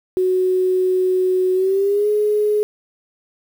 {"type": "tone with pitch glide", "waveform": "sine", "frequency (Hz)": [370, 420.1], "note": ["F#4", "G#4"], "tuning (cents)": [0, 20], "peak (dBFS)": -14, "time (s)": [0.17, 2.63], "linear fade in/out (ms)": 0, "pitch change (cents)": 220, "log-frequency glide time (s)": [1.54, 2.09], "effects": ["7-bit"]}